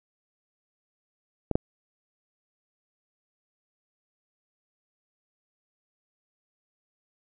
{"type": "clicks", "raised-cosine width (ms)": 2, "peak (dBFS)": [-12, -8], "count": 2, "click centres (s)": [1.513, 1.555], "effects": []}